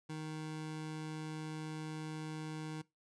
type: tone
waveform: 25% pulse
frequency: 155.9 Hz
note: D#3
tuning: 4 cents sharp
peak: -37 dBFS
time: 0.09-2.82 s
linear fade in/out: 10 ms
effects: noise-tail reverb RT60 0.2 s tail -21 dB re dry + resampled to 22050 Hz